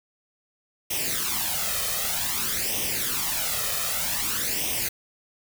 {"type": "noise with flanger", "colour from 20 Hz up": "white", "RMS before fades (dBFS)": -27, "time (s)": [0.9, 4.89], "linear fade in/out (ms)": 10, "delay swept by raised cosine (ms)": [0.34, 1.64], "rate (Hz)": 0.53, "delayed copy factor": 0.7, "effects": []}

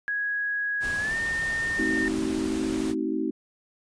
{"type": "tone with pitch glide", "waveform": "sine", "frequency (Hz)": [1661.2, 1822], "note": ["G#6", "A#6"], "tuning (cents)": [0, -40], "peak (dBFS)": -25, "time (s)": [0.08, 2.08], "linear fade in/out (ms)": 0, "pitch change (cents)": 160, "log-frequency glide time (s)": [0.98, 1.16]}
{"type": "noise", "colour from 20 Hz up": "pink", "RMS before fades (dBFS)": -37, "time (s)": [0.8, 2.95], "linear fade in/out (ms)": 50}
{"type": "chord", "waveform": "sine", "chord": "A diminished seventh", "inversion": "none", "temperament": "just", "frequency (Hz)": [220, 264, 316.8, 380.2], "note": ["A3", "C4", "Eb4", "Gb4"], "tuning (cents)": [0, 16, 31, 47], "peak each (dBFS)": [-33, -30, -28, -32], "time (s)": [1.78, 3.31], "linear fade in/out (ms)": 10}
{"effects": ["resampled to 22050 Hz"]}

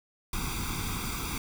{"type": "noise with comb filter", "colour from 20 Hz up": "pink", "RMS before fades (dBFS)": -33, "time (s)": [0.33, 1.38], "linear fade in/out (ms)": 2, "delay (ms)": 0.84, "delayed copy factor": 1, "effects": []}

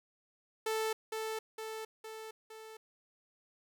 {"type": "tone with echo", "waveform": "sawtooth", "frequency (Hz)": 440, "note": "A4", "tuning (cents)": 0, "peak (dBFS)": -28, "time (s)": [0.66, 0.93], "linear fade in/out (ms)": 5, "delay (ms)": 460, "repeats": 4, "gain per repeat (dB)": -4, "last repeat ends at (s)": 2.77, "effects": []}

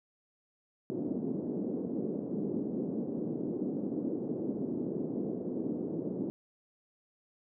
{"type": "band-pass noise", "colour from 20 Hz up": "pink", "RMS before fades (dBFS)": -35, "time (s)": [0.9, 6.3], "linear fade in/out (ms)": 0, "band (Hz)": [200, 400], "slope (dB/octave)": 24, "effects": []}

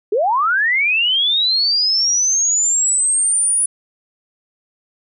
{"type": "linear sweep", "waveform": "sine", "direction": "up", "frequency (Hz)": [381.1, 9860], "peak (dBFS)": -13, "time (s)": [0.12, 3.66], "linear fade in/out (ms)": 5, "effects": []}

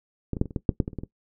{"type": "clicks", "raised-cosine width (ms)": 3, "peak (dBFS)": [-14, -18, -8, -23, -27, -13, -6, -8, -17, -27, -18, -21], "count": 12, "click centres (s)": [0.333, 0.368, 0.414, 0.457, 0.508, 0.562, 0.692, 0.802, 0.879, 0.932, 0.987, 1.035], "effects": ["noise-tail reverb RT60 0.1 s tail -17 dB re dry"]}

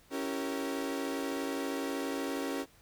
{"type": "chord", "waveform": "35% pulse", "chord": "C# diminished seventh", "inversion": "none", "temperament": "equal with one note detuned", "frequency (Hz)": [277.2, 329.6, 386.4, 466.2], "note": ["C#4", "E4", "G4", "Bb4"], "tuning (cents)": [0, 0, -25, 0], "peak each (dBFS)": [-34, -40, -38, -39], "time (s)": [0.1, 2.66], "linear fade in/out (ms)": 50, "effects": ["pink hiss -62 dBFS RMS until 2.81 s"]}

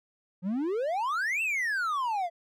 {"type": "exponential two-way sweep", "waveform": "triangle", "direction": "up then down", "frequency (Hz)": [171.8, 2734, 659], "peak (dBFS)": -25, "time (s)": [0.42, 2.3], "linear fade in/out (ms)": 50, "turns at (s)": 1.42, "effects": []}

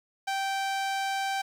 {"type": "tone with low-pass filter", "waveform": "sawtooth", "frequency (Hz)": 780, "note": "G5", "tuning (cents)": -9, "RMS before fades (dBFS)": -30, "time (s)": [0.27, 1.42], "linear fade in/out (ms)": 10, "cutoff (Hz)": 8200, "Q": 0.63, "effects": ["9-bit"]}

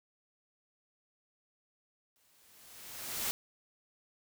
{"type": "noise with exponential growth", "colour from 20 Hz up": "white", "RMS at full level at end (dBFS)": -33, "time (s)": [2.16, 3.31], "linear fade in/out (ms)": 0, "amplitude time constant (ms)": 250, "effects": []}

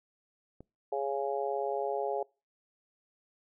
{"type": "click", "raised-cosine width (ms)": 2, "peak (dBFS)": -34, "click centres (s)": 0.606}
{"type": "harmonic tone", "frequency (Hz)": 138.59, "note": "C#3", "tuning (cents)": 0, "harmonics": [3, 4, 5, 6], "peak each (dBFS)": [-34, -35, -36, -37], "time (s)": [0.92, 2.23], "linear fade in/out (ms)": 5}
{"effects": ["noise-tail reverb RT60 0.3 s tail -25 dB re dry"]}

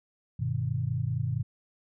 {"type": "chord", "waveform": "sine", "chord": "G augmented", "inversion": "none", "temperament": "just", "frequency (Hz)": [98, 122.5, 153.12], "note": ["G2", "B2", "D#3"], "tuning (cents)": [0, -14, -27], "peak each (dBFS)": [-33, -29, -33], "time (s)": [0.39, 1.43], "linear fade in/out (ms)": 10, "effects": []}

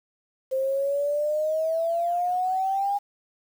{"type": "exponential sweep", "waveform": "sine", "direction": "up", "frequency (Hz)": [523.3, 814], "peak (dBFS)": -22, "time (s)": [0.51, 2.99], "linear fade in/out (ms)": 20, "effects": ["8-bit"]}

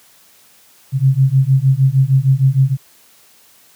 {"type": "beating tone pair", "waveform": "sine", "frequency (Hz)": [130.7, 137.2], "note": ["C3", "C#3"], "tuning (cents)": [-1, -17], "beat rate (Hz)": 6.5, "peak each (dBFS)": -12, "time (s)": [0.92, 2.77], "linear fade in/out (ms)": 50, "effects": ["white hiss -49 dBFS RMS until 3.75 s", "high-pass 80 Hz 12 dB/octave"]}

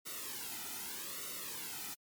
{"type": "noise with flanger", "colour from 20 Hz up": "white", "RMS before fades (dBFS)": -43, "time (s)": [0.05, 1.95], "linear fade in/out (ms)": 20, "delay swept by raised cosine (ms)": [1.2, 1.83], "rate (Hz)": 0.82, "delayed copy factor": -0.85, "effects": ["MP3 96 kbps"]}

